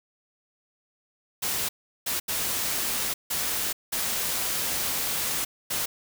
white noise bursts at uneven times, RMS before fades -28 dBFS, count 6, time 1.42-1.69 / 2.06-2.2 / 2.28-3.14 / 3.3-3.73 / 3.92-5.45 / 5.7-5.86 s, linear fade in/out 10 ms, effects none

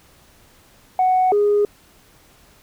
sine tone pair in turn, 742 / 412.4 Hz, F#5 / G#4, +5 / -12 cents, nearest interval minor seventh, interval 1017 cents, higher first, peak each -12 dBFS, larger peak neither, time 0.99-1.32 / 1.32-1.65 s, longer neither, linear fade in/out 2 ms, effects tanh soft clip ceiling -10 dBFS + pink hiss -52 dBFS RMS until 2.62 s

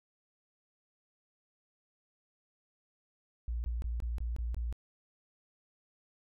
sine tone bursts, 58.5 Hz, A#1, 7 cents sharp, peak -32 dBFS, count 7, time 3.48-4.726 s, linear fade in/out 0 ms, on 160 ms, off 21 ms, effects none

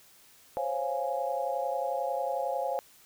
sine chord, Db major seventh, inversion third, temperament equal, 523.3 / 554.4 / 698.5 / 830.6 Hz, C5 / Db5 / F5 / Ab5, 0 / 0 / 0 / 0 cents, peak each -34 dBFS, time 0.57-2.79 s, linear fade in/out 0 ms, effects white hiss -58 dBFS RMS until 3.05 s

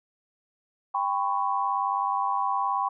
sine tone cluster, 793 / 1004 / 1103 Hz, G5 / B5 / C#6, +20 / +28 / -9 cents, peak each -28 dBFS, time 0.94-2.89 s, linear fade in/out 10 ms, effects none

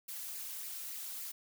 blue noise with flanger, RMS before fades -43 dBFS, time 0.08-1.32 s, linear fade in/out 10 ms, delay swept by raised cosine 0.42 to 3.02 ms, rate 3.5 Hz, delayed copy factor +0.55, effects none

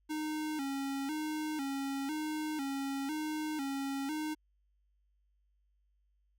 square tone with vibrato, 290.6 Hz, D4, 18 cents flat, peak -35 dBFS, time 0.09-4.35 s, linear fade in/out 20 ms, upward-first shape square, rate 1 Hz, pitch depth 100 cents each way, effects added 50 Hz sine -70 dBFS peak until 6.38 s

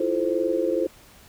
sine chord, F major seventh, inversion third, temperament just, 327.4 / 349.2 / 436.5 / 523.8 Hz, E4 / F4 / A4 / C5, -12 / 0 / -14 / +2 cents, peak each -27 / -26 / -28 / -25 dBFS, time 0-0.87 s, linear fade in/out 5 ms, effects pink hiss -51 dBFS RMS until 1.28 s

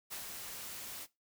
white noise with ADSR envelope, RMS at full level -42 dBFS, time 0.1-1.07 s, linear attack 26 ms, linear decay 100 ms, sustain -3 dB, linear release 41 ms, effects noise-tail reverb RT60 0.2 s tail -18 dB re dry

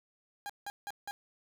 30% pulse tone bursts, 812 Hz, G#5, 39 cents flat, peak -35 dBFS, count 4, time 0.46-1.11 s, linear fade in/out 0 ms, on 35 ms, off 170 ms, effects none

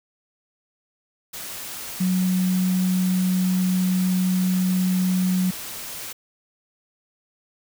sine tone in noise, 184.2 Hz, F#3, 7 cents flat, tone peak -18 dBFS, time 2-5.51 s, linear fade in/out 10 ms, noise white, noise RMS -34 dBFS, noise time 1.33-6.13 s, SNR +13 dB, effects none

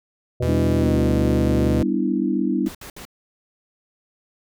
harmonic tone, 123.47 Hz, B2, in tune, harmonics 1 / 3 / 4 / 5, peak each -23 / -28 / -29 / -30 dBFS, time 0.4-1.83 s, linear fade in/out 5 ms
45% pulse tone with pitch glide, 82.41 to 73.42 Hz, E2 to D2, 0 to 0 cents, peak -22 dBFS, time 0.42-1.83 s, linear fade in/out 5 ms, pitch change -200 cents, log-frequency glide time 0.76-1.03 s
sine chord, E minor seventh, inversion first, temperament equal, 196 / 246.9 / 293.7 / 329.6 Hz, G3 / B3 / D4 / E4, 0 / 0 / 0 / 0 cents, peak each -24 dBFS, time 0.47-2.69 s, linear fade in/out 10 ms
pink noise bursts, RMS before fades -38 dBFS, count 3, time 2.66-3.052 s, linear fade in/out 2 ms, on 88 ms, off 64 ms
effects none

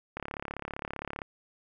click train, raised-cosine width 0.5 ms, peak -20 dBFS, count 38, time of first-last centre 0.17-1.218 s, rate 35.3 Hz, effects none

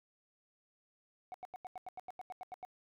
sine tone bursts, 740 Hz, F#5, in tune, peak -39 dBFS, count 13, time 1.32-2.65 s, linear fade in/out 0 ms, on 22 ms, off 87 ms, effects tanh soft clip ceiling -41 dBFS

